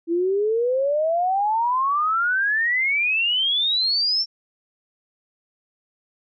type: exponential sweep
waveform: sine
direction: up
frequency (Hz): 328.3 to 5500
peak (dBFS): -18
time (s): 0.07-4.26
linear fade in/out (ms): 50
effects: none